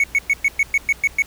triangle tone bursts, 2217 Hz, C#7, in tune, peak -11 dBFS, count 9, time 0-1.222 s, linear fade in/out 2 ms, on 38 ms, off 110 ms, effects added 60 Hz sine -45 dBFS peak until 1.26 s + pink hiss -44 dBFS RMS until 1.26 s

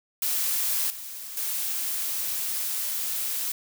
blue noise with level steps, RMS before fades -26 / -38 / -29 dBFS, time 0.22-3.52 s, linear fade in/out 2 ms, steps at 0.9 / 1.37 s, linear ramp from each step 2 ms, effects none

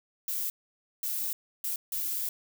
violet noise bursts at uneven times, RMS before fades -32 dBFS, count 4, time 0.28-0.5 / 1.03-1.33 / 1.64-1.76 / 1.92-2.29 s, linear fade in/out 2 ms, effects none

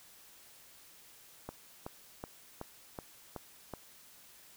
click train, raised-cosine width 1 ms, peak -26 dBFS, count 7, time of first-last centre 1.49-3.737 s, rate 2.67 Hz, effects white hiss -58 dBFS RMS until 4.56 s

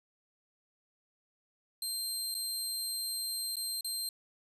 20% pulse tone with dropouts, 4162 Hz, C8, 10 cents flat, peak -28 dBFS, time 1.82-4.09 s, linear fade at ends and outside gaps 2 ms, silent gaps 2.343-2.349 / 3.557-3.567 / 3.809-3.845 s, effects resampled to 32000 Hz

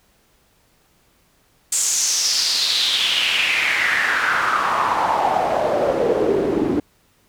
pink noise with band-pass filter sweep, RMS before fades -19 dBFS, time 1.72-6.8 s, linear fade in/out 5 ms, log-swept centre 7700 to 300 Hz, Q 4.5, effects pink hiss -59 dBFS RMS until 7.28 s

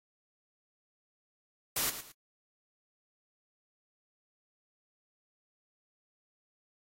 white noise with echo, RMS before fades -31 dBFS, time 1.76-1.9 s, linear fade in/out 5 ms, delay 110 ms, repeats 2, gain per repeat -11 dB, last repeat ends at 2.12 s, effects AAC 48 kbps

